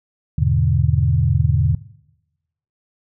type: chord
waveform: sine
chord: E dominant seventh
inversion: none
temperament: equal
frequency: 82.41 / 103.83 / 123.47 / 146.83 Hz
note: E2 / G#2 / B2 / D3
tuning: 0 / 0 / 0 / 0 cents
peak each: -19 / -21 / -19 / -19 dBFS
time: 0.38-1.75 s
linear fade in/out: 5 ms
effects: noise-tail reverb RT60 1.0 s tail -21 dB re dry